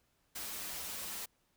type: noise with comb filter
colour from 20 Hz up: white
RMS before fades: -42 dBFS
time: 0.35-1.26 s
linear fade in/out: 10 ms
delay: 7.7 ms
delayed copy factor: -0.6
effects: pink hiss -75 dBFS RMS until 1.56 s